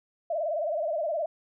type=tone with vibrato; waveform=sine; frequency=635 Hz; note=D#5; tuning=35 cents sharp; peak=-26 dBFS; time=0.3-1.26 s; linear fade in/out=5 ms; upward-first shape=sine; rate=19 Hz; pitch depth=130 cents each way; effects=none